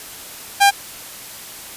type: tone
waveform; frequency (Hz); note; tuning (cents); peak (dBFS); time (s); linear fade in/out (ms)
sawtooth; 800; G5; +35; -5; 0.6-0.71; 20
effects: white hiss -35 dBFS RMS until 1.76 s + resampled to 32000 Hz